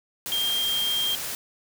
sine tone in noise, 3200 Hz, G7, 35 cents sharp, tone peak -23 dBFS, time 0.32-1.15 s, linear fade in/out 0 ms, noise white, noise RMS -32 dBFS, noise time 0.26-1.35 s, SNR +6 dB, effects none

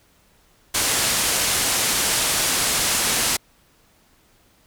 white low-pass noise, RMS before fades -21 dBFS, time 0.74-3.37 s, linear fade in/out 10 ms, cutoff 11000 Hz, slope 24 dB/octave, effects pink hiss -58 dBFS RMS until 4.66 s

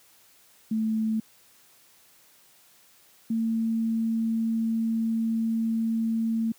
sine tone pair in turn, 220 / 225.7 Hz, A3 / A3, 0 / +44 cents, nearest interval unison, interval 44 cents, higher second, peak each -23 dBFS, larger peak neither, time 0.71-1.2 / 3.3-6.52 s, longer second, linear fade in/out 5 ms, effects white hiss -58 dBFS RMS until 6.58 s + high-pass 80 Hz 12 dB/octave

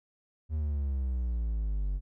triangle exponential sweep, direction down, 79.2 to 46.25 Hz, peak -26 dBFS, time 0.49-2.01 s, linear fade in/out 50 ms, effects none

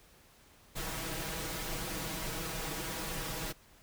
pink noise with comb filter, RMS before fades -38 dBFS, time 0.75-3.53 s, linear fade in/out 20 ms, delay 6.2 ms, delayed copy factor +1, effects pink hiss -61 dBFS RMS until 3.82 s

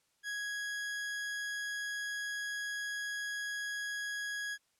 40% pulse tone, 1661.2 Hz, G#6, in tune, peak -35 dBFS, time 0.23-4.58 s, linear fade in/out 50 ms, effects white hiss -75 dBFS RMS until 4.79 s + low-pass 10000 Hz 12 dB/octave

